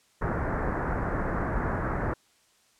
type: low-pass noise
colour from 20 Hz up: pink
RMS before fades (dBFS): -29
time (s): 0.21-2.14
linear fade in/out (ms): 10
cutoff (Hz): 1800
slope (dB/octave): 48
effects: white hiss -64 dBFS RMS until 2.79 s + low-pass 9000 Hz 12 dB/octave